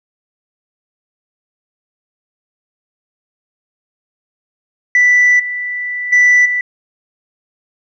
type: tone with level steps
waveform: sine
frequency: 1975.5 Hz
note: B6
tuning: in tune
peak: -5 / -18 / -4 / -13 dBFS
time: 4.95-6.61 s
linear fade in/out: 2 ms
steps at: 5.39 / 6.12 / 6.45 s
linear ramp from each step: 10 ms
effects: tanh soft clip ceiling -4 dBFS